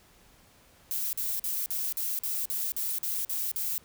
violet noise bursts, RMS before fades -31 dBFS, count 11, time 0.91-3.78 s, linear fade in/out 0 ms, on 220 ms, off 45 ms, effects pink hiss -59 dBFS RMS until 3.84 s

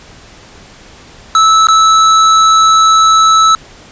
square tone with dropouts, 1308 Hz, E6, 14 cents flat, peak -5 dBFS, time 1.35-3.55 s, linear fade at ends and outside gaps 1 ms, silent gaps 1.67-1.685 s, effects pink hiss -37 dBFS RMS until 3.91 s + resampled to 16000 Hz

